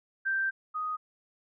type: tone pair in turn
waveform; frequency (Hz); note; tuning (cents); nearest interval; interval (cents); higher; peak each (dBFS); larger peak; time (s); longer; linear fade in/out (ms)
sine; 1568 / 1246.8; G6 / D#6; 0 / +3; major third; 397; first; -26 / -30; first; 0.25-0.51 / 0.74-0.97; first; 20
effects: none